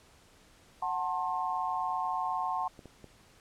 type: chord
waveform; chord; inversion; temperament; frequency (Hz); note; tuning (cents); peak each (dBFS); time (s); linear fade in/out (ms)
sine; F# diminished; none; just; 740 / 888 / 1065.6; F#5 / A5 / C6; 0 / +16 / +31; -34; 0.82-2.68; 5
type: clicks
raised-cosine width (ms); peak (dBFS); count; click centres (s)
2; -34; 3; 2.792 / 2.857 / 3.043
effects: pink hiss -60 dBFS RMS until 3.4 s + low-pass 10000 Hz 12 dB/octave